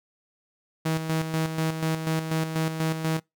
sawtooth tone with tremolo, 160 Hz, D#3, 49 cents sharp, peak -19 dBFS, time 0.85-3.2 s, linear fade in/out 10 ms, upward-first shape square, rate 4.1 Hz, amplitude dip 55%, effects noise-tail reverb RT60 0.2 s tail -25 dB re dry

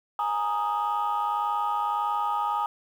sine chord, Ab suspended second, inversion none, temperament equal, 830.6 / 932.3 / 1244.5 Hz, Ab5 / Bb5 / Eb6, 0 / 0 / 0 cents, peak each -27 / -28 / -27 dBFS, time 0.19-2.66 s, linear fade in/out 2 ms, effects tanh soft clip ceiling -19 dBFS + 9-bit

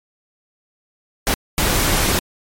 pink noise bursts at uneven times, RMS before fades -17 dBFS, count 2, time 1.27-1.34 / 1.58-2.19 s, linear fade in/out 0 ms, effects MP3 64 kbps

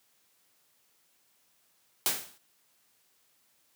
white noise with exponential decay, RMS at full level -24 dBFS, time 2.06-2.38 s, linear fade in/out 0 ms, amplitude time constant 69 ms, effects white hiss -69 dBFS RMS until 3.75 s + high-pass 100 Hz 12 dB/octave

